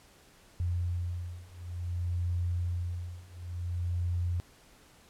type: beating tone pair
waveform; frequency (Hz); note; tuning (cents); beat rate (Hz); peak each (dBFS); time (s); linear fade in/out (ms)
sine; 87.31 / 87.87; F2 / F2; 0 / +11; 0.56; -34 / -33; 0.6-4.4; 0
effects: pink hiss -59 dBFS RMS until 5.09 s + low-pass 12000 Hz 12 dB/octave